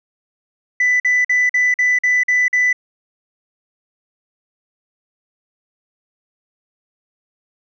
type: tone bursts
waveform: sine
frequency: 1990 Hz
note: B6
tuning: 13 cents sharp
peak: -10 dBFS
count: 8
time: 0.8-2.729 s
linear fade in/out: 5 ms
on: 200 ms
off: 47 ms
effects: tanh soft clip ceiling -10 dBFS